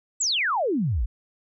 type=exponential sweep; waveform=sine; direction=down; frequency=8100 to 45.36 Hz; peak=-21 dBFS; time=0.2-1.06 s; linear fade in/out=10 ms; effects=none